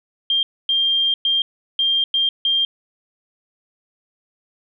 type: tone bursts at uneven times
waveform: sine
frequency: 3193 Hz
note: G7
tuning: 31 cents sharp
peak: -15 dBFS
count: 6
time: 0.3-0.43 / 0.69-1.14 / 1.25-1.42 / 1.79-2.04 / 2.14-2.29 / 2.45-2.65 s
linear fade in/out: 2 ms
effects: none